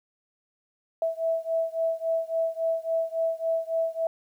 sine beating tone pair, 654 / 657.6 Hz, E5 / E5, -14 / -4 cents, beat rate 3.6 Hz, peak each -27 / -28 dBFS, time 1.02-4.07 s, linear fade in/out 2 ms, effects 10-bit

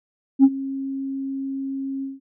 sine tone with ADSR envelope, 270.7 Hz, C#4, 41 cents flat, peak -5 dBFS, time 0.39-2.2 s, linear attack 49 ms, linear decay 49 ms, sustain -20 dB, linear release 170 ms, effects tanh soft clip ceiling -6 dBFS

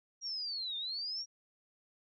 sine linear two-way sweep, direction down then up, 5700 to 3581 to 5700 Hz, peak -36 dBFS, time 0.21-1.26 s, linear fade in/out 50 ms, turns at 0.77 s, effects none

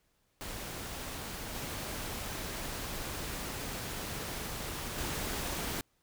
pink noise with level steps, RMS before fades -41 / -39 / -36 dBFS, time 0.41-5.81 s, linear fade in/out 0 ms, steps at 1.55 / 4.98 s, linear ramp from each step 2 ms, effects pink hiss -74 dBFS RMS until 6.02 s

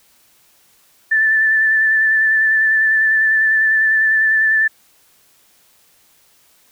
sine tone with vibrato, 1760 Hz, A6, in tune, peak -11 dBFS, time 1.11-4.68 s, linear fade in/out 10 ms, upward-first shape sine, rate 10 Hz, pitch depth 20 cents each way, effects white hiss -54 dBFS RMS until 6.71 s

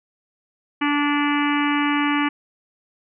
harmonic tone, 290.8 Hz, D4, 17 cents flat, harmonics 1 / 3 / 4 / 5 / 6 / 7 / 8 / 9 / 10, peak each -20 / -27 / -26 / -32 / -29 / -30 / -29 / -35 / -32 dBFS, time 0.81-2.29 s, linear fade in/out 10 ms, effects none

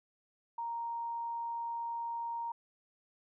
sine tone, 932.3 Hz, A#5, in tune, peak -35 dBFS, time 0.58-2.52 s, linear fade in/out 5 ms, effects none

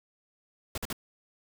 pink noise bursts, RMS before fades -34 dBFS, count 3, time 0.75-0.928 s, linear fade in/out 2 ms, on 28 ms, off 47 ms, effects none

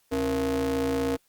square ring-modulated tone, 99.6 Hz, G2, 28 cents sharp, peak -22 dBFS, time 0.11-1.17 s, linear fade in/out 20 ms, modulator 370 Hz, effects white hiss -67 dBFS RMS until 1.28 s + Opus 48 kbps

